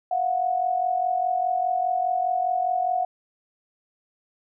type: tone pair together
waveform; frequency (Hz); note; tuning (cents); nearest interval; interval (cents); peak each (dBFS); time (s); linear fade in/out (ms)
sine; 686.1 / 731; F5 / F#5; -31 / -21; minor second; 110; -27 / -22; 0.11-3.05; 5
effects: none